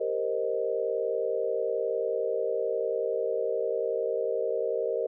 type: chord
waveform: sine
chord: C minor seventh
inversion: second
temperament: equal with one note detuned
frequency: 392 / 463.2 / 523.3 / 622.3 Hz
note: G4 / Bb4 / C5 / Eb5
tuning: 0 / -11 / 0 / 0 cents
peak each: -34 / -29 / -32 / -33 dBFS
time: 0-5.07 s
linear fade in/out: 10 ms
effects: none